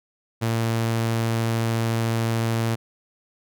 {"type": "tone", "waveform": "sawtooth", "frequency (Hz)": 114.2, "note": "A#2", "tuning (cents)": -35, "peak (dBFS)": -17, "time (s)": [0.41, 2.76], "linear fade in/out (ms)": 20, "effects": []}